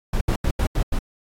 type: noise bursts at uneven times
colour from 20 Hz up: brown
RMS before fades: -20 dBFS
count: 6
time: 0.13-0.21 / 0.28-0.36 / 0.44-0.51 / 0.59-0.67 / 0.75-0.83 / 0.92-0.99 s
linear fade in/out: 5 ms
effects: AAC 48 kbps